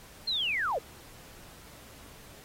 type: linear sweep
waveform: sine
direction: down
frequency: 4272 to 415.3 Hz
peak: -27 dBFS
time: 0.27-0.79 s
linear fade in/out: 10 ms
effects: pink hiss -52 dBFS RMS until 2.44 s + AAC 48 kbps